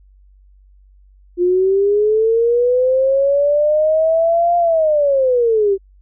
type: linear two-way sweep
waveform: sine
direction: up then down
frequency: 349.2 to 698.5 to 381.3 Hz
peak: -11 dBFS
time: 1.37-5.78 s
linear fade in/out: 50 ms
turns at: 4.57 s
effects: added 48 Hz sine -45 dBFS peak until 6.01 s